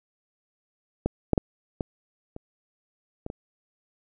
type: clicks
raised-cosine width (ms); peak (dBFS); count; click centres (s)
2; -10 / -6 / -7 / -14 / -24 / -20 / -21; 7; 1.06 / 1.333 / 1.378 / 1.808 / 2.364 / 3.264 / 3.301
effects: none